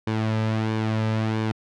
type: tone with flanger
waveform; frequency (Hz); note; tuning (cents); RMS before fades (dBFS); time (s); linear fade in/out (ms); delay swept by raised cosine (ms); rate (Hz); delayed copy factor
sawtooth; 110; A2; 0; -24; 0.07-1.52; 5; 1.5 to 2.8; 1.5; -0.5
effects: low-pass 4000 Hz 12 dB/octave